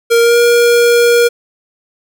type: tone with pitch glide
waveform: square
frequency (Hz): 466.2 to 474.9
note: A#4 to A#4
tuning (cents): 0 to +32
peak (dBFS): -7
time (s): 0.1-1.29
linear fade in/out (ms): 20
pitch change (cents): +32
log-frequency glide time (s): 0.21-0.38
effects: none